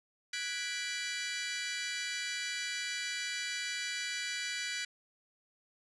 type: chord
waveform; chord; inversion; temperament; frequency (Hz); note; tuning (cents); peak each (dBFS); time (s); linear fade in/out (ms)
20% pulse; G# half-diminished seventh; third; equal; 1480 / 1661.2 / 1975.5 / 2349; F#6 / G#6 / B6 / D7; 0 / 0 / 0 / 0; -37 / -39 / -34 / -35; 0.33-4.85; 5
effects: resampled to 22050 Hz